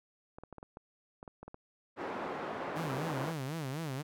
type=clicks; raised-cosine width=1 ms; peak=-32 dBFS; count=11; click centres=0.385 / 0.436 / 0.527 / 0.583 / 0.629 / 0.771 / 1.229 / 1.278 / 1.43 / 1.48 / 1.544 s
type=band-pass noise; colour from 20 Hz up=pink; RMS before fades=-39 dBFS; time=1.96-3.34 s; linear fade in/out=50 ms; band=310 to 1300 Hz; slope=12 dB/octave
type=tone with vibrato; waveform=sawtooth; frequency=146.83 Hz; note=D3; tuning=in tune; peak=-32 dBFS; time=2.75-4.03 s; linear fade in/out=20 ms; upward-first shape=sine; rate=4 Hz; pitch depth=220 cents each way
effects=none